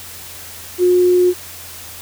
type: tone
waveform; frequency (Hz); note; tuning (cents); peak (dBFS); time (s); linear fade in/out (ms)
sine; 359.5; F#4; -50; -9; 0.78-1.34; 50
effects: added 87 Hz sine -44 dBFS peak until 2.01 s + white hiss -34 dBFS RMS until 2.01 s